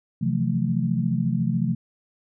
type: chord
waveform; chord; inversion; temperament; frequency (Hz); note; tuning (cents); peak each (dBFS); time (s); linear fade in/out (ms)
sine; F major seventh; second; equal with one note detuned; 130.81 / 164.81 / 178.9 / 220; C3 / E3 / F3 / A3; 0 / 0 / +42 / 0; -26; 0.21-1.75; 10
effects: none